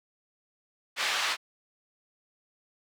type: band-pass noise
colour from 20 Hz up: pink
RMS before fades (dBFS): -29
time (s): 0.96-1.37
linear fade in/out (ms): 50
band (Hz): 1300 to 4500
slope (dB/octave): 12
effects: none